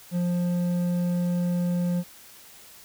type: tone with hard clipping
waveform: sine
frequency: 176.1 Hz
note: F3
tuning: 15 cents sharp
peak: -24 dBFS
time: 0.11-2.04 s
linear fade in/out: 50 ms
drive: 6 dB
effects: white hiss -49 dBFS RMS until 2.84 s